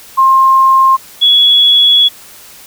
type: tone pair in turn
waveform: sine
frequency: 1062 / 3372 Hz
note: C6 / G#7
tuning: +25 / +26 cents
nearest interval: octave + minor sixth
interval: 2001 cents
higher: second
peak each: -4 dBFS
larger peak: neither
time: 0.17-0.97 / 1.21-2.09 s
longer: second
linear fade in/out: 20 ms
effects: white hiss -36 dBFS RMS until 2.66 s